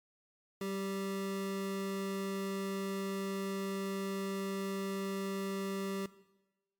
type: tone pair together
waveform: square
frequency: 193.69 / 392 Hz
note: G3 / G4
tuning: -21 / 0 cents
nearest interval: octave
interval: 1221 cents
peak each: -39 / -39 dBFS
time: 0.61-6.06 s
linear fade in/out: 2 ms
effects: noise-tail reverb RT60 1.0 s tail -17 dB re dry + MP3 96 kbps